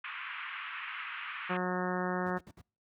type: band-pass noise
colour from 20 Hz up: pink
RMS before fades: -41 dBFS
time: 0.04-1.57 s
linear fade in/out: 5 ms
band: 1100 to 2900 Hz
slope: 48 dB/octave
type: harmonic tone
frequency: 181.6 Hz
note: F#3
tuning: 32 cents flat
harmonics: 1 / 2 / 3 / 4 / 5 / 6 / 7 / 8 / 9 / 10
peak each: -34 / -37 / -39 / -40 / -41 / -42 / -42 / -43 / -44 / -44 dBFS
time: 1.49-2.39 s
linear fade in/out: 20 ms
type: noise bursts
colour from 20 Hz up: brown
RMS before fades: -47 dBFS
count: 4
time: 2.26-2.615 s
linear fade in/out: 5 ms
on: 46 ms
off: 57 ms
effects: noise-tail reverb RT60 0.4 s tail -26 dB re dry + high-pass 100 Hz 12 dB/octave